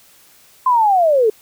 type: linear sweep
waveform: sine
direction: down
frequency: 1040 to 414 Hz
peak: -10 dBFS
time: 0.66-1.3 s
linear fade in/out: 5 ms
effects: white hiss -49 dBFS RMS until 1.41 s